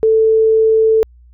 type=tone; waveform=sine; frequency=442.2 Hz; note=A4; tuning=9 cents sharp; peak=-8 dBFS; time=0.03-1.03 s; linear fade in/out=0 ms; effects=added 60 Hz sine -41 dBFS peak until 1.33 s